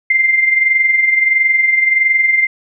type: tone with amplitude modulation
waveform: sine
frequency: 2093 Hz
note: C7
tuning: in tune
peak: -7 dBFS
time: 0.1-2.47 s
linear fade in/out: 5 ms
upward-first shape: sine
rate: 21.5 Hz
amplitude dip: 55%
effects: none